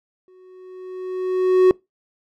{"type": "tone with exponential growth", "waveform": "triangle", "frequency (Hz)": 370, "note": "F#4", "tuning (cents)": 0, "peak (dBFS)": -6, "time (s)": [0.28, 1.71], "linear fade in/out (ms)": 1, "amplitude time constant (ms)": 310, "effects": ["noise-tail reverb RT60 0.2 s tail -24 dB re dry"]}